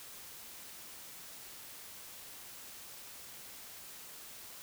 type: silence
effects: white hiss -50 dBFS RMS until 4.62 s